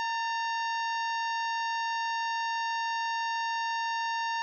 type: harmonic tone with a mistuned harmonic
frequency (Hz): 923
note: A#5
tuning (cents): -17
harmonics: 1 / 2 / 3 / 4 / 5 / 6 / 7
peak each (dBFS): -30 / -35 / -41 / -45 / -45 / -45 / -51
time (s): 0-4.42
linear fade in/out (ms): 0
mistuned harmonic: 2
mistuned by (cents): -60
effects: none